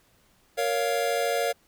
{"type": "chord", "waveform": "square", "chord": "Bb minor", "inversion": "none", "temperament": "just", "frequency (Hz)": [466.2, 559.4, 699.2], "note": ["Bb4", "Db5", "F5"], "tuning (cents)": [0, 16, 2], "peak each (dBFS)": -29, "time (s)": [0.57, 1.53], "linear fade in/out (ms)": 20, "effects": ["pink hiss -63 dBFS RMS until 1.67 s"]}